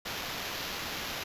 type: noise with sample-and-hold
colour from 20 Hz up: white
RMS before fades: -37 dBFS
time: 0.05-1.24 s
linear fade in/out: 10 ms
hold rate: 8820 Hz
effects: resampled to 32000 Hz